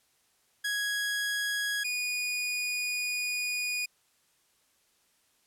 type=tone pair in turn; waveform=sawtooth; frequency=1661.2 / 2460 Hz; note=G#6 / D#7; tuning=0 / -20 cents; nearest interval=perfect fifth; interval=680 cents; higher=second; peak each=-25 / -26 dBFS; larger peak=first; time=0.64-1.84 / 1.84-3.86 s; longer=second; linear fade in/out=10 ms; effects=white hiss -69 dBFS RMS until 5.46 s + low-pass 12000 Hz 12 dB/octave